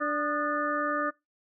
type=harmonic tone with a mistuned harmonic; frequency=293.7 Hz; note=D4; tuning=in tune; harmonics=1 / 2 / 4 / 5 / 6; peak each=-33 / -32 / -30 / -36 / -35 dBFS; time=0-1.11 s; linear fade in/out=20 ms; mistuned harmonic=4; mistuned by=+69 cents; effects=noise-tail reverb RT60 0.2 s tail -22 dB re dry